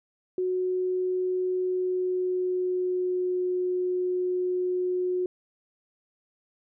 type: tone with pitch glide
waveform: sine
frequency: 367.6 to 363.4 Hz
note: F#4 to F#4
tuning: -11 to -31 cents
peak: -24 dBFS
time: 0.38-5.26 s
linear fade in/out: 2 ms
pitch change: -20 cents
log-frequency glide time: 1.61-3.43 s
effects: none